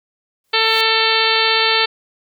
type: noise with exponential growth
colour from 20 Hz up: white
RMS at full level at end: -31 dBFS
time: 0.44-0.81 s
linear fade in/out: 2 ms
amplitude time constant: 80 ms
type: harmonic tone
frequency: 445.8 Hz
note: A4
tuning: 23 cents sharp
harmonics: 1 / 2 / 3 / 4 / 5 / 6 / 7 / 8 / 9 / 10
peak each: -22 / -22 / -22 / -22 / -22 / -22 / -22 / -22 / -22 / -22 dBFS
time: 0.53-1.86 s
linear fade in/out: 10 ms
effects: none